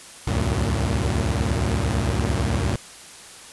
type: tone cluster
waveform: sawtooth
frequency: 66.2 / 75 / 94.2 / 114.4 Hz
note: C2 / D2 / F#2 / A#2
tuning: +21 / +37 / +32 / -32 cents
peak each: -22 dBFS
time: 0.27-2.76 s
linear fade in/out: 5 ms
effects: white hiss -42 dBFS RMS until 3.52 s + resampled to 24000 Hz